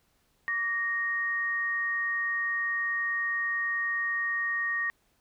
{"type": "tone pair together", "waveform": "sine", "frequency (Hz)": [1153.6, 1864.7], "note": ["D6", "A#6"], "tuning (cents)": [-31, 0], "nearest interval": "minor sixth", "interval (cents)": 831, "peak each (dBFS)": [-37, -27], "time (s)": [0.48, 4.9], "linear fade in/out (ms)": 0, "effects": ["pink hiss -70 dBFS RMS until 5.2 s"]}